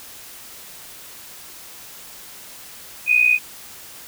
sine tone with amplitude modulation, 2489 Hz, D#7, in tune, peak -9 dBFS, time 3.06-3.39 s, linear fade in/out 50 ms, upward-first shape sine, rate 60.2 Hz, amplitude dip 75%, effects white hiss -40 dBFS RMS until 4.07 s

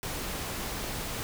pink noise, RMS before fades -35 dBFS, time 0.03-1.23 s, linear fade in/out 0 ms, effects none

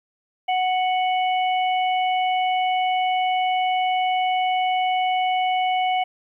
harmonic tone, 740 Hz, F#5, in tune, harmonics 1 / 3 / 4, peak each -19 / -29 / -31 dBFS, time 0.48-6.04 s, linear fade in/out 10 ms, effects 10-bit

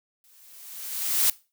blue noise with exponential growth, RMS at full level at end -19 dBFS, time 0.24-1.3 s, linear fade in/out 1 ms, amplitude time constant 230 ms, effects noise-tail reverb RT60 0.3 s tail -20 dB re dry

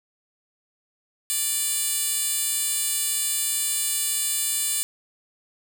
10% pulse tone with high-pass filter, 587 Hz, D5, 1 cent flat, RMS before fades -25 dBFS, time 1.3-4.83 s, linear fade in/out 0 ms, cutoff 7100 Hz, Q 1, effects 7-bit

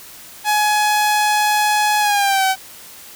sawtooth tone with pitch glide, 842 to 763.2 Hz, G#5 to G5, +24 to -47 cents, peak -10 dBFS, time 0.44-2.56 s, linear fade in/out 50 ms, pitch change -171 cents, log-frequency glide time 2-2.45 s, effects white hiss -39 dBFS RMS until 3.15 s

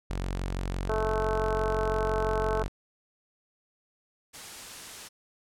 sawtooth tone, 45.88 Hz, F#1, 14 cents flat, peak -26 dBFS, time 0.1-2.68 s, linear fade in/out 0 ms
harmonic tone, 217.7 Hz, A3, 18 cents flat, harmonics 2 / 3 / 4 / 5 / 6 / 7, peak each -29 / -33 / -35 / -37 / -39 / -40 dBFS, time 0.89-2.63 s, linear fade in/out 5 ms
white noise, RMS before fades -42 dBFS, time 4.33-5.09 s, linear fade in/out 20 ms
effects low-pass 10000 Hz 12 dB/octave

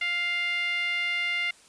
10% pulse tone with band-pass filter, 700 Hz, F5, 4 cents sharp, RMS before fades -28 dBFS, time 0.01-1.51 s, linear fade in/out 5 ms, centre 2300 Hz, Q 6, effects white hiss -55 dBFS RMS until 1.68 s + resampled to 22050 Hz

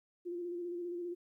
sine tone with vibrato, 349.2 Hz, F4, in tune, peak -37 dBFS, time 0.25-1.15 s, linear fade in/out 20 ms, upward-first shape square, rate 15 Hz, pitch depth 28 cents each way, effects 13-bit

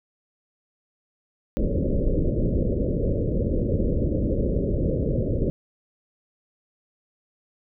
pink low-pass noise, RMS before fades -23 dBFS, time 1.57-5.5 s, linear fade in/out 0 ms, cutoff 580 Hz, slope 96 dB/octave, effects none

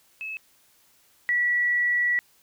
sine tone pair in turn, 2594 / 1943.3 Hz, E7 / B6, -28 / -28 cents, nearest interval perfect fourth, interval 500 cents, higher first, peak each -31 / -20 dBFS, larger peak second, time 0.21-0.37 / 1.29-2.19 s, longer second, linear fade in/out 0 ms, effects white hiss -61 dBFS RMS until 2.42 s

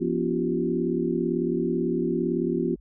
sine tone cluster, 173.9 / 245.1 / 283.9 / 345.1 / 383.1 Hz, F3 / B3 / C#4 / F4 / G4, -7 / -13 / +41 / -21 / -40 cents, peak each -30 / -28 / -33 / -27 / -29 dBFS, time 0-2.76 s, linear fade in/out 20 ms, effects added 50 Hz sine -48 dBFS peak until 2.8 s

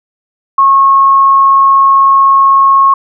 sine tone, 1091 Hz, C#6, 28 cents flat, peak -3 dBFS, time 0.58-2.94 s, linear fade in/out 5 ms, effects none

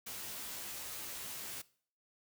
white noise with comb filter, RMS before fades -44 dBFS, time 0.06-1.62 s, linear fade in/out 10 ms, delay 15 ms, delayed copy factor +1, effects noise-tail reverb RT60 0.5 s tail -20 dB re dry

